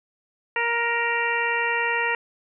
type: harmonic tone with a mistuned harmonic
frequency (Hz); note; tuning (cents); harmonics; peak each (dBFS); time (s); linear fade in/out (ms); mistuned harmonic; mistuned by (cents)
469.2; A#4; +11; 1 / 2 / 3 / 4 / 5 / 6; -30 / -27 / -31 / -25 / -30 / -30; 0.56-2.15; 2; 6; -36
effects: none